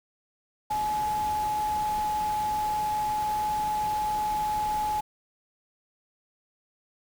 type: tone in noise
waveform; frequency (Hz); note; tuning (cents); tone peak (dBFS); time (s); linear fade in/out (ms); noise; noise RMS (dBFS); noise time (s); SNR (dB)
sine; 848; G#5; +36; -25; 0.7-5.01; 10; pink; -40; 0.7-5.01; +12
effects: none